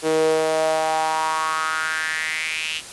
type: tone with high-pass filter sweep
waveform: sawtooth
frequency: 158.2 Hz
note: D#3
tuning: 29 cents sharp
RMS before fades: -22 dBFS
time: 0.02-2.82 s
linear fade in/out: 50 ms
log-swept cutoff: 400 to 2900 Hz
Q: 5.1
effects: white hiss -37 dBFS RMS until 2.92 s + resampled to 24000 Hz